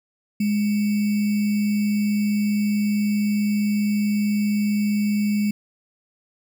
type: tone with sample-and-hold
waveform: sine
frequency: 207.7 Hz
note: G#3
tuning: in tune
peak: -18 dBFS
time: 0.4-5.51 s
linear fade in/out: 5 ms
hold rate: 2450 Hz
effects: none